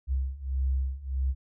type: beating tone pair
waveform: sine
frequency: 65.3 / 66.9 Hz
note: C2 / C2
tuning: -3 / +39 cents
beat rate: 1.6 Hz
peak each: -30 / -28 dBFS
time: 0.07-1.35 s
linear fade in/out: 50 ms
effects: none